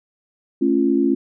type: chord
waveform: sine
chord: A augmented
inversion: none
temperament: just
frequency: 220 / 275 / 343.8 Hz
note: A3 / C#4 / E#4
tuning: 0 / -14 / -27 cents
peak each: -22 / -17 / -19 dBFS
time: 0.61-1.15 s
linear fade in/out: 10 ms
effects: none